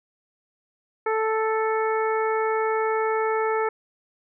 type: harmonic tone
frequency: 440 Hz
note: A4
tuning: in tune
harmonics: 1 / 2 / 3 / 4 / 5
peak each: -23 / -27 / -29 / -34 / -35 dBFS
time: 1.06-3.69 s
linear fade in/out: 5 ms
effects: none

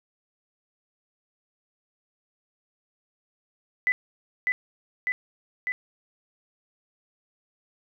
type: tone with echo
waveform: sine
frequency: 2000 Hz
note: B6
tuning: 21 cents sharp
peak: -19 dBFS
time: 3.87-3.92 s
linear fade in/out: 0 ms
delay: 600 ms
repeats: 3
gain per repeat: -2 dB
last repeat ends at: 5.72 s
effects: none

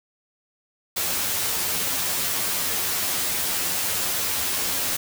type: noise with comb filter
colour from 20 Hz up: white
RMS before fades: -25 dBFS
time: 0.96-4.97 s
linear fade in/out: 10 ms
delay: 11 ms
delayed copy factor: +0.75
effects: none

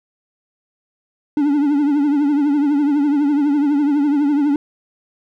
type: tone with vibrato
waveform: triangle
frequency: 289.1 Hz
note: D4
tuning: 27 cents flat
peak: -11 dBFS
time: 1.37-4.56 s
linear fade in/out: 2 ms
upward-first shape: triangle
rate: 12 Hz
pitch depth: 94 cents each way
effects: none

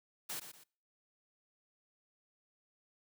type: noise with echo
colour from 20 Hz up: white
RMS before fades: -41 dBFS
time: 0.29-0.4 s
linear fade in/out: 10 ms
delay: 120 ms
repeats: 2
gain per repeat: -9 dB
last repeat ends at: 0.64 s
effects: noise-tail reverb RT60 0.5 s tail -26 dB re dry + high-pass 100 Hz 12 dB/octave

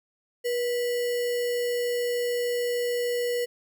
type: tone with sample-and-hold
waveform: sine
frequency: 483.3 Hz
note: B4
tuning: 38 cents flat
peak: -24 dBFS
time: 0.44-3.46 s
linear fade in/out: 20 ms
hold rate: 2450 Hz
effects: none

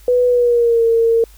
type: tone with pitch glide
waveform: sine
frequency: 493.9 to 458.2 Hz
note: B4 to A#4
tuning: 0 to -30 cents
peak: -10 dBFS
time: 0.08-1.24 s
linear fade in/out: 2 ms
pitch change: -130 cents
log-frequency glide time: 0.27-0.84 s
effects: added 50 Hz sine -41 dBFS peak until 1.37 s + white hiss -49 dBFS RMS until 1.37 s

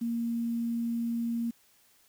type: tone with quantisation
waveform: sine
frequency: 233.1 Hz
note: A#3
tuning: in tune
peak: -28 dBFS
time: 0.01-1.51 s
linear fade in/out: 10 ms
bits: 9
effects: white hiss -64 dBFS RMS until 2.08 s

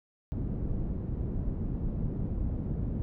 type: low-pass noise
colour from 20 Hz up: pink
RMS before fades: -32 dBFS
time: 0.32-3.02 s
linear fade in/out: 0 ms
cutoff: 230 Hz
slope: 12 dB/octave
effects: none

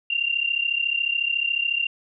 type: tone pair together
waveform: sine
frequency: 2760 / 2794 Hz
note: F7 / F7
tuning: -21 / 0 cents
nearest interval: unison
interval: 21 cents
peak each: -24 dBFS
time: 0.1-1.87 s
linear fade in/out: 5 ms
effects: none

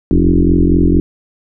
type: tone with frequency modulation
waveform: sine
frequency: 172.4 Hz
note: F3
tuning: 22 cents flat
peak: -7 dBFS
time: 0.11-1 s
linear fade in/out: 0 ms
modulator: 44.2 Hz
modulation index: 4.1
effects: none

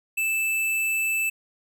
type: tone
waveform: square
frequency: 2637 Hz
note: E7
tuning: in tune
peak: -23 dBFS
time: 0.17-1.3 s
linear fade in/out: 10 ms
effects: none

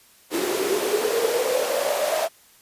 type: noise with high-pass filter sweep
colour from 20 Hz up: pink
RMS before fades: -23 dBFS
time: 0.3-2.29 s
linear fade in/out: 50 ms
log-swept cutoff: 340 to 650 Hz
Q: 9.6
effects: white hiss -54 dBFS RMS until 2.61 s + resampled to 32000 Hz

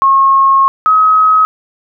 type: tone pair in turn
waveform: sine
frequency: 1085 / 1272.5 Hz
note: C#6 / D#6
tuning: -37 / +39 cents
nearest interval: minor third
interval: 276 cents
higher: second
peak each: -5 dBFS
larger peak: neither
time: 0.02-0.68 / 0.86-1.45 s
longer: first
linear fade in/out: 0 ms
effects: none

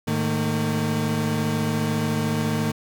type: tone cluster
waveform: 35% pulse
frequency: 106.8 / 155.5 / 227.7 Hz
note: G#2 / D#3 / A#3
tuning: +49 / -1 / -40 cents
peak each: -27 / -24 / -23 dBFS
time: 0.07-2.72 s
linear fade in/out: 10 ms
effects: none

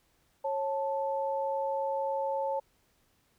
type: tone pair together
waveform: sine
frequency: 547 / 878.2 Hz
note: C#5 / A5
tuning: -23 / -4 cents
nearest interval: minor sixth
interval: 819 cents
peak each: -31 / -32 dBFS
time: 0.44-2.6 s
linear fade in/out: 10 ms
effects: pink hiss -70 dBFS RMS until 3.38 s

